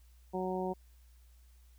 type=harmonic tone; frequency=185.3 Hz; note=F#3; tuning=3 cents sharp; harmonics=1 / 2 / 3 / 4 / 5; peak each=-38 / -36 / -41 / -40 / -42 dBFS; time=0.33-0.74 s; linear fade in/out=20 ms; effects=added 60 Hz sine -57 dBFS peak until 1.78 s + white hiss -71 dBFS RMS until 1.78 s